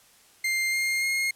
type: tone with pitch steps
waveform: 40% pulse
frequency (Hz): 2100 / 2121 / 2142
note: C7 / C7 / C7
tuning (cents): +6 / +23 / +40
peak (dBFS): -23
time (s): 0.44-1.31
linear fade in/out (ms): 5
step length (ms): 290
effects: white hiss -57 dBFS RMS until 1.35 s + low-pass 12000 Hz 12 dB/octave